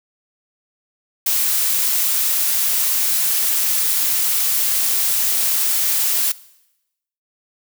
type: noise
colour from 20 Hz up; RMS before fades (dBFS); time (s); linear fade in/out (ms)
blue; -18; 1.26-6.32; 5
effects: noise-tail reverb RT60 0.9 s tail -20 dB re dry